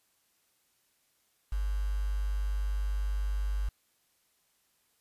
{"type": "tone with quantisation", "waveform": "sine", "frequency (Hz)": 50, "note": "G1", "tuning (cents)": 35, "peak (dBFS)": -28, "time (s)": [1.52, 3.69], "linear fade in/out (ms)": 5, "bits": 8, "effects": ["white hiss -72 dBFS RMS until 5 s", "resampled to 32000 Hz"]}